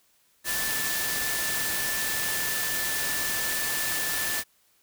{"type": "tone in noise", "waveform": "sine", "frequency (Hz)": 1757, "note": "A6", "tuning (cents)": -3, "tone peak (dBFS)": -32, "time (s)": [0.44, 4.44], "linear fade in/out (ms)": 50, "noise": "white", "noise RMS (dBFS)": -29, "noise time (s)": [0.44, 4.44], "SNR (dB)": -6, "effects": ["white hiss -65 dBFS RMS until 4.82 s"]}